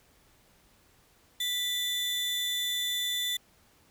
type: tone pair together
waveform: 40% pulse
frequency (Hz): 1975.5 / 3517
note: B6 / A7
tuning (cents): 0 / -1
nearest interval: minor seventh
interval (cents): 999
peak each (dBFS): -36 / -28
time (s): 1.4-3.37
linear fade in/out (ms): 5
effects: pink hiss -63 dBFS RMS until 3.9 s

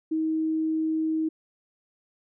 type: tone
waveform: sine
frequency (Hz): 317.1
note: D#4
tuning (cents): +33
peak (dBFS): -23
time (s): 0.11-1.29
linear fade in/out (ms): 10
effects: none

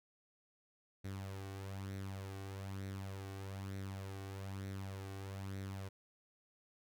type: tone with flanger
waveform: sawtooth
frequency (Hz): 97.1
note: G2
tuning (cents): -16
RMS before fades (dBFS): -45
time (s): 1.04-5.89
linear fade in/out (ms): 10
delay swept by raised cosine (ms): 0.5 to 2.7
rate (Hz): 1.1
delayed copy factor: +0.55
effects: none

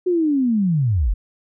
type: linear sweep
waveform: sine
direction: down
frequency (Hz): 370 to 37.37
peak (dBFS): -15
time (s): 0.06-1.14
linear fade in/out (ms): 10
effects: none

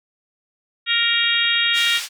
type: harmonic tone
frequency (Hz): 466.9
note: A#4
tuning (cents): +3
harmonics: 3 / 4 / 5 / 6 / 7 / 8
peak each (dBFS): -26 / -23 / -24 / -23 / -22 / -22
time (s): 0.86-2.01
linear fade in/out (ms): 50
type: click train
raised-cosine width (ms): 0.5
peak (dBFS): -28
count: 10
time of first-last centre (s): 1.03-1.977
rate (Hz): 9.5
type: band-pass noise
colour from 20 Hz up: pink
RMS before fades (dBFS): -29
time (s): 1.73-2.09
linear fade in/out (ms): 50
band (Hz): 2600 to 8400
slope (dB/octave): 12
effects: none

